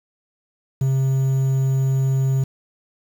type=tone with quantisation; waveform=triangle; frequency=133.6 Hz; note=C3; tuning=36 cents sharp; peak=-14 dBFS; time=0.81-2.44 s; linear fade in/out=5 ms; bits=7; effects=none